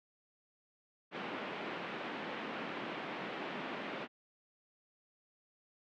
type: band-pass noise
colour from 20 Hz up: pink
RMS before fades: -42 dBFS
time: 1.11-4.08 s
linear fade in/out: 50 ms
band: 200 to 3000 Hz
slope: 24 dB/octave
effects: none